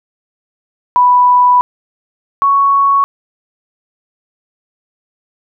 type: tone pair in turn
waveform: sine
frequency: 987.8 / 1111.8 Hz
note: B5 / C#6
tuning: 0 / +5 cents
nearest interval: major second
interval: 205 cents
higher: second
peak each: -5 / -7 dBFS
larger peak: first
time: 0.96-1.61 / 2.42-3.04 s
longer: first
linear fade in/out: 0 ms
effects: none